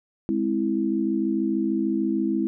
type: chord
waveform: sine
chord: Ab augmented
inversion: none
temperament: equal with one note detuned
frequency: 207.7 / 261.6 / 328.1 Hz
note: Ab3 / C4 / E4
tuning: 0 / 0 / -8 cents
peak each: -26 / -27 / -24 dBFS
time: 0.29-2.47 s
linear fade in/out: 0 ms
effects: none